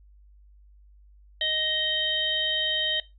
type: harmonic tone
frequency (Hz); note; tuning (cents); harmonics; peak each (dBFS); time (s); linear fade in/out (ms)
623; D#5; +2; 1 / 3 / 5 / 6; -36 / -32 / -25 / -30; 1.41-3; 2
effects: noise-tail reverb RT60 0.2 s tail -17 dB re dry + added 50 Hz sine -51 dBFS peak until 3.18 s

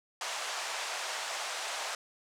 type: band-pass noise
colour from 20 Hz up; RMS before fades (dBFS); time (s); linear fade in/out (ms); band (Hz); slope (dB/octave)
pink; -37; 0.21-1.95; 2; 640 to 8300; 24
effects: none

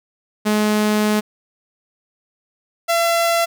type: tone pair in turn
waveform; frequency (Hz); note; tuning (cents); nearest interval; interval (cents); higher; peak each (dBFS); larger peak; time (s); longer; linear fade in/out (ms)
sawtooth; 211.8 / 676.3; G#3 / E5; +34 / +44; octave + minor sixth; 2010; second; -11; neither; 0.45-1.21 / 2.88-3.46; first; 20
effects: none

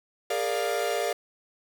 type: chord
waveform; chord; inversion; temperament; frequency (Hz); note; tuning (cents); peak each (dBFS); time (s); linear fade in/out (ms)
45% pulse; Bb dominant seventh; third; equal with one note detuned; 410.8 / 466.2 / 587.3 / 698.5; Ab4 / Bb4 / D5 / F5; -19 / 0 / 0 / 0; -32 / -31 / -31 / -31; 0.3-1.13; 5
effects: none

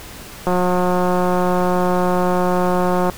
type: click train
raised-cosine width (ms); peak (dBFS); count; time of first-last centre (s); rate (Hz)
1; -5; 474; 0.47-3.098; 180
effects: pink hiss -36 dBFS RMS until 3.17 s

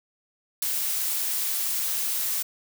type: noise with ADSR envelope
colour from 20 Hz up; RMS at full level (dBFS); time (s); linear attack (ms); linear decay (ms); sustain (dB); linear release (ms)
blue; -23; 0.62-2.43; 4; 7; -4; 10
effects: none

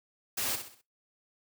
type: noise with echo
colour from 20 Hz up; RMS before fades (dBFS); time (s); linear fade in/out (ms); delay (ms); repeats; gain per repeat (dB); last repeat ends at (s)
white; -32; 0.37-0.56; 10; 64; 4; -8; 0.816
effects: noise-tail reverb RT60 0.2 s tail -19 dB re dry + high-pass 80 Hz 12 dB/octave

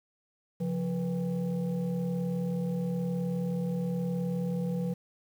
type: tone with frequency modulation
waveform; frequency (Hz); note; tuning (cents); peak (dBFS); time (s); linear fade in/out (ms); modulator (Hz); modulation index
sine; 176.5; F3; +19; -28; 0.6-4.94; 10; 314; 0.74
effects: 9-bit

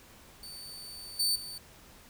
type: tone with level steps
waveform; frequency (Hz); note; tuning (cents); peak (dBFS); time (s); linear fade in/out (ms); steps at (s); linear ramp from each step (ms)
sawtooth; 4547; C#8; +43; -40 / -23 / -37; 0.43-1.58; 2; 1.19 / 1.35; 10
effects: pink hiss -55 dBFS RMS until 2.09 s

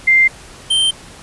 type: tone pair in turn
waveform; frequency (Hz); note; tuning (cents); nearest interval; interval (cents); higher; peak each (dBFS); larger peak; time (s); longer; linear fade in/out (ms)
sine / square; 2093 / 3130; C7 / G7; 0 / -3; perfect fifth; 697; second; -7 / -12; first; 0.07-0.28 / 0.7-0.91; neither; 10
effects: pink hiss -38 dBFS RMS until 1.22 s + resampled to 24000 Hz

